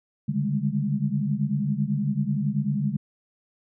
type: tone cluster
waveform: sine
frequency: 140.6 / 148.4 / 199.6 / 210 Hz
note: C#3 / D3 / G3 / G#3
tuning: +25 / +18 / +32 / +19 cents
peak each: -28 dBFS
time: 0.28-2.97 s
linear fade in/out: 10 ms
effects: none